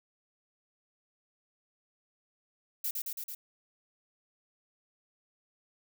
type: noise with echo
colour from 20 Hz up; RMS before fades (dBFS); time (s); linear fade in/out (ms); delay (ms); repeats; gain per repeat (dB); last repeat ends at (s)
violet; -33; 2.84-2.91; 5; 110; 4; -2; 3.35
effects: none